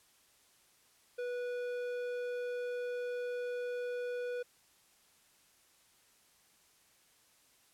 square tone with low-pass filter, 490 Hz, B4, 14 cents flat, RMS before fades -38 dBFS, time 1.18-4.43 s, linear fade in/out 10 ms, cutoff 2400 Hz, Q 0.51, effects white hiss -67 dBFS RMS until 7.73 s + low-pass 12000 Hz 12 dB/octave

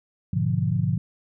sine chord, G# diminished seventh, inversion none, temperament equal, 103.83 / 123.47 / 146.83 / 174.61 Hz, G#2 / B2 / D3 / F3, 0 / 0 / 0 / 0 cents, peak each -26 dBFS, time 0.33-0.98 s, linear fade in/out 5 ms, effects none

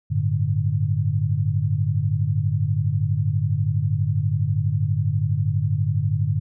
sine chord, G suspended second, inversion none, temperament just, 98 / 110.25 / 147 Hz, G2 / A2 / D3, 0 / +4 / +2 cents, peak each -23 dBFS, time 0.1-6.4 s, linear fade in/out 20 ms, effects none

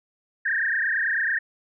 sine tone with frequency modulation, 1724 Hz, A6, 36 cents flat, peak -21 dBFS, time 0.45-1.39 s, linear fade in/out 10 ms, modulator 29.1 Hz, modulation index 5.3, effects none

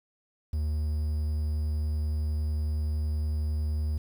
triangle tone with quantisation, 75.9 Hz, D#2, 42 cents flat, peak -24 dBFS, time 0.53-3.98 s, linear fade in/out 5 ms, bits 9, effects none

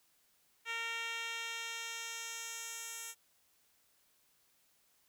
10% pulse tone with band-pass filter sweep, 460 Hz, A#4, 23 cents flat, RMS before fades -42 dBFS, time 0.65-3.15 s, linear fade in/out 50 ms, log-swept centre 2600 to 8800 Hz, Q 1.2, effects white hiss -72 dBFS RMS until 5.08 s

